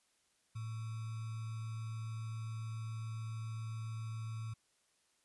sine tone with sample-and-hold, 111.6 Hz, A2, 25 cents sharp, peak -39 dBFS, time 0.55-4.54 s, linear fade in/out 10 ms, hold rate 1225 Hz, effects white hiss -75 dBFS RMS until 5.24 s + resampled to 24000 Hz

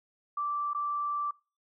sine tone with dropouts, 1169 Hz, D6, 8 cents flat, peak -29 dBFS, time 0.37-1.31 s, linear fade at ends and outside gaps 5 ms, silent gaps 0.734-0.747 s, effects noise-tail reverb RT60 0.3 s tail -21 dB re dry

